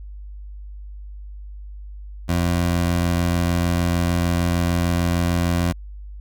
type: tone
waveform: 20% pulse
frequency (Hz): 86.6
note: F2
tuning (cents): -14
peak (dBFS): -13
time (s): 2.28-5.73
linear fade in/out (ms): 20
effects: added 50 Hz sine -33 dBFS peak until 6.2 s